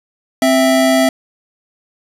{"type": "tone pair together", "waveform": "square", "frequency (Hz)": [262.2, 660], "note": ["C4", "E5"], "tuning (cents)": [4, 2], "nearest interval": "octave + major third", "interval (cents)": 1598, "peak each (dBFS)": -13, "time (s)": [0.42, 1.09], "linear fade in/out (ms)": 2, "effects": ["resampled to 32000 Hz", "8-bit"]}